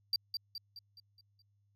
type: tone with echo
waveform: triangle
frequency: 4701 Hz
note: D8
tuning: 1 cent sharp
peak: -27 dBFS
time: 0.13-0.16 s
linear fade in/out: 2 ms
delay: 210 ms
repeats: 6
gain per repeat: -6 dB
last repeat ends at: 1.42 s
effects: added 101 Hz sine -70 dBFS peak until 1.75 s